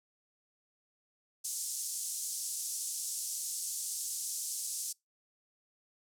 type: band-pass noise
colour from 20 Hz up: pink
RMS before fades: -38 dBFS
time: 1.44-4.93 s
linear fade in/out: 10 ms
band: 6100 to 11000 Hz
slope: 24 dB/octave
effects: noise-tail reverb RT60 0.2 s tail -26 dB re dry